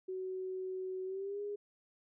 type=tone with pitch glide; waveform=sine; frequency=374 to 410.2 Hz; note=F#4 to G#4; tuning=+19 to -21 cents; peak=-37 dBFS; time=0.08-1.56 s; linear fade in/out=10 ms; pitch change=+160 cents; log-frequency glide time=1.05-1.41 s; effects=none